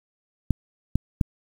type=clicks; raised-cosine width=5 ms; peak=-7 dBFS; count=3; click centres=0.507 / 0.956 / 1.212 s; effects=7-bit